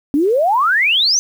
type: exponential sweep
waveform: sine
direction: up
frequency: 271.5 to 6260 Hz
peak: -11 dBFS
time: 0.14-1.19 s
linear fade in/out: 0 ms
effects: 7-bit